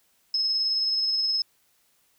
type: tone with tremolo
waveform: sine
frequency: 5180 Hz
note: E8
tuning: 31 cents flat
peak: -21 dBFS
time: 0.34-1.42 s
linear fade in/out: 2 ms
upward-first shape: sine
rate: 19 Hz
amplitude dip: 25%
effects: white hiss -66 dBFS RMS until 2.18 s